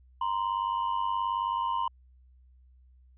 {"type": "ring-modulated tone", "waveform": "triangle", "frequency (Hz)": 988, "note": "B5", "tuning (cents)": 0, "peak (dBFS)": -22, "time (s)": [0.21, 1.88], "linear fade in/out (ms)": 5, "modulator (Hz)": 49.4, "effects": ["added 63 Hz sine -55 dBFS peak until 3.17 s", "resampled to 8000 Hz"]}